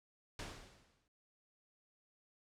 pink noise with exponential decay, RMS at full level -43 dBFS, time 0.39-1.08 s, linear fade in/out 2 ms, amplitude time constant 150 ms, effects low-pass 7000 Hz 12 dB/octave

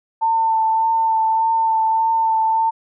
sine tone with vibrato, 894 Hz, A5, 27 cents sharp, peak -14 dBFS, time 0.21-2.71 s, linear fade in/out 20 ms, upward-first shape sine, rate 1.7 Hz, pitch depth 15 cents each way, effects none

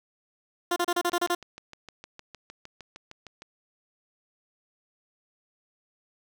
15% pulse tone bursts, 350 Hz, F4, 4 cents sharp, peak -17 dBFS, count 8, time 0.71-1.35 s, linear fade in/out 5 ms, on 52 ms, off 32 ms
click train, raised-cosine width 0.2 ms, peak -26 dBFS, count 16, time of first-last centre 1.12-3.421 s, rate 6.52 Hz
effects none

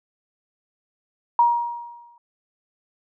sine tone with exponential decay, 948 Hz, A#5, 29 cents sharp, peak -11 dBFS, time 1.39-2.18 s, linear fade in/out 2 ms, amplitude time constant 170 ms, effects none

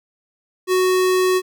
square tone, 370 Hz, F#4, in tune, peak -15 dBFS, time 0.67-1.42 s, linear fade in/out 50 ms, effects none

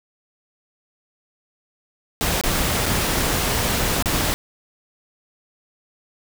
pink noise with dropouts, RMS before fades -21 dBFS, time 2.21-4.34 s, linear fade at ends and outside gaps 0 ms, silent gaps 2.412-2.437 / 2.859-2.863 / 4.025-4.058 s, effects none

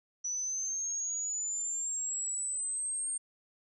sine linear sweep, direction up, 5900 to 8640 Hz, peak -32 dBFS, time 0.24-3.18 s, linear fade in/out 10 ms, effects none

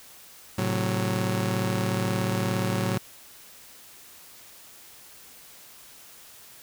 sawtooth chord, F# diminished, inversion first, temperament just, 111 / 133.2 / 185 Hz, A2 / C3 / F#3, +16 / +31 / 0 cents, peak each -24 / -28 / -24 dBFS, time 0.58-2.98 s, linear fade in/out 5 ms, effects white hiss -49 dBFS RMS until 6.62 s

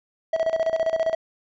triangle tone with tremolo, 649 Hz, E5, 27 cents flat, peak -16 dBFS, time 0.33-1.15 s, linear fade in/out 5 ms, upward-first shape square, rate 15 Hz, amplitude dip 75%, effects resampled to 16000 Hz

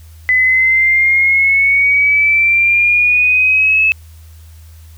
sine exponential sweep, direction up, 2007 to 2605 Hz, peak -8 dBFS, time 0.29-3.92 s, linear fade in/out 0 ms, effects added 80 Hz sine -35 dBFS peak until 4.97 s + white hiss -49 dBFS RMS until 4.97 s

